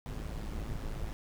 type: noise with amplitude modulation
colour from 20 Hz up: brown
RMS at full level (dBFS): -35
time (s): 0.06-1.13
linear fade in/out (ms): 0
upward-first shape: sine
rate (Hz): 108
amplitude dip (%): 60
effects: none